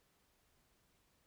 silence, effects pink hiss -75 dBFS RMS until 1.26 s

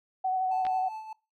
sine tone with vibrato, 749 Hz, F#5, 21 cents sharp, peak -25 dBFS, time 0.24-0.89 s, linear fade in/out 10 ms, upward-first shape sine, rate 12 Hz, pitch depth 20 cents each way
triangle tone with tremolo, 874 Hz, A5, 12 cents flat, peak -33 dBFS, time 0.51-1.13 s, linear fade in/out 5 ms, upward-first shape sine, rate 5.1 Hz, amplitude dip 55%
clicks, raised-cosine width 0.3 ms, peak -24 dBFS, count 2, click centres 0.652 / 0.667 s
effects noise-tail reverb RT60 0.3 s tail -23 dB re dry

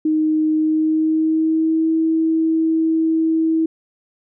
sine tone with pitch glide, 311.1 to 322.3 Hz, D#4 to E4, 0 to -39 cents, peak -14 dBFS, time 0.05-3.66 s, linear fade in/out 5 ms, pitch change +61 cents, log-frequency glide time 0.53-1.9 s, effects none

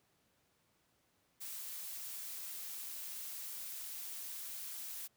blue noise, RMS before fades -45 dBFS, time 1.4-5.08 s, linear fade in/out 20 ms, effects pink hiss -75 dBFS RMS until 5.16 s + high-pass 80 Hz 12 dB/octave

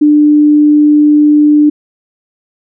sine tone, 297.8 Hz, D4, 24 cents sharp, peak -3 dBFS, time 0.01-1.7 s, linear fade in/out 10 ms, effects none

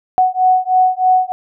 sine beating tone pair, 740 / 743.2 Hz, F#5 / F#5, 0 / +7 cents, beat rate 3.2 Hz, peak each -13 dBFS, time 0.18-1.32 s, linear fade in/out 0 ms, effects none

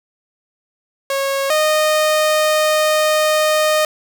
sawtooth tone pair in turn, 548 / 616.4 Hz, C#5 / D#5, -20 / -16 cents, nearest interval major second, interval 204 cents, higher second, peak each -13 / -9 dBFS, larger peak second, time 1.1-1.5 / 1.5-3.85 s, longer second, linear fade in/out 2 ms, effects none

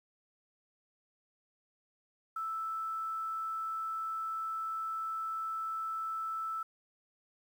sine tone with quantisation, 1318.5 Hz, E6, in tune, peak -34 dBFS, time 2.36-6.63 s, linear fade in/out 5 ms, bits 10, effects none

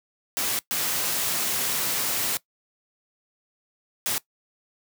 white noise bursts at uneven times, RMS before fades -26 dBFS, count 3, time 0.37-0.59 / 0.71-2.37 / 4.06-4.18 s, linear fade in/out 0 ms, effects noise-tail reverb RT60 0.1 s tail -20 dB re dry + high-pass 100 Hz 12 dB/octave

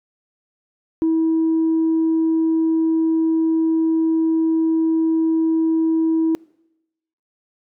sine tone, 323.5 Hz, E4, 32 cents flat, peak -13 dBFS, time 1.02-6.35 s, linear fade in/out 0 ms, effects noise-tail reverb RT60 0.9 s tail -25 dB re dry + tanh soft clip ceiling -12 dBFS

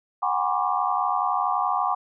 sine tone cluster, 737 / 809 / 981 / 1086 / 1175 Hz, F#5 / G#5 / B5 / C#6 / D6, -7 / -46 / -12 / -36 / +1 cents, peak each -27 / -27 / -29 / -27 / -28 dBFS, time 0.22-1.95 s, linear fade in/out 10 ms, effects none

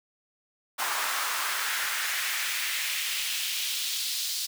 pink noise with high-pass filter sweep, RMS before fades -30 dBFS, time 0.78-4.47 s, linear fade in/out 20 ms, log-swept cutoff 1000 to 4400 Hz, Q 1.8, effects none

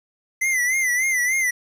square tone with vibrato, 2033 Hz, B6, 50 cents sharp, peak -19 dBFS, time 0.41-1.51 s, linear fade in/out 10 ms, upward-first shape sine, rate 3.4 Hz, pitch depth 85 cents each way, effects resampled to 32000 Hz + 9-bit

